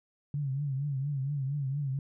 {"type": "tone with vibrato", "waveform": "sine", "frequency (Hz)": 139.3, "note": "C#3", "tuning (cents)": 9, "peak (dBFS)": -29, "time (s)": [0.34, 1.99], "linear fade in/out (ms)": 2, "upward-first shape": "triangle", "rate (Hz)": 4.3, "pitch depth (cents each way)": 120, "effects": []}